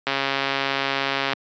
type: click train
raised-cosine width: 0.3 ms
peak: -6 dBFS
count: 174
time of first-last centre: 0.07-1.333 s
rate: 137 Hz
effects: high-pass 200 Hz 12 dB/octave + resampled to 16000 Hz